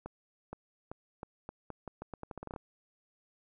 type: accelerating click train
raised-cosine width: 1 ms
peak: -27 dBFS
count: 17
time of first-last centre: 0.06-2.562 s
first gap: 470 ms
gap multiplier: 0.82
effects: none